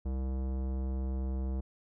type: tone with tanh clipping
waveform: sine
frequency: 65.41 Hz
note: C2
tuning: in tune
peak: -33 dBFS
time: 0.05-1.61 s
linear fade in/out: 10 ms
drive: 18 dB
effects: none